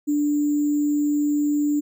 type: tone with sample-and-hold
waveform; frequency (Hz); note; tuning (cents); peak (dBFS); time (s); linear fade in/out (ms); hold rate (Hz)
sine; 293.7; D4; 0; -18; 0.07-1.81; 20; 7350
effects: none